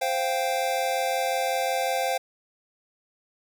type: chord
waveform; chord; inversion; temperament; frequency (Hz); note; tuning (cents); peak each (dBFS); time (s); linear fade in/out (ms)
square; C suspended fourth; none; equal; 523.3 / 698.5 / 784; C5 / F5 / G5; 0 / 0 / 0; -29; 0.01-2.18; 10
effects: none